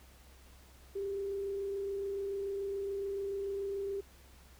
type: tone with frequency modulation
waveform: sine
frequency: 395.8 Hz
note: G4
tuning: 17 cents sharp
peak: -34 dBFS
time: 0.95-4.01 s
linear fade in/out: 10 ms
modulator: 27 Hz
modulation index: 0.25
effects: added 65 Hz sine -57 dBFS peak until 4.59 s + pink hiss -61 dBFS RMS until 4.59 s